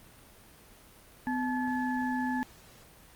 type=tone cluster; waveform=sine; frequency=252.3 / 867 / 1717 Hz; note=B3 / A5 / A6; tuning=+37 / -26 / -43 cents; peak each=-30 / -34 / -37 dBFS; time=1.27-2.43 s; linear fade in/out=0 ms; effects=pink hiss -55 dBFS RMS until 3.15 s + Opus 32 kbps